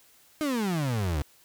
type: exponential sweep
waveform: 35% pulse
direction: down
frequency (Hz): 316.1 to 69.3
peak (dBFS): -24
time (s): 0.41-1.22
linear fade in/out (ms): 0
effects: white hiss -59 dBFS RMS until 1.44 s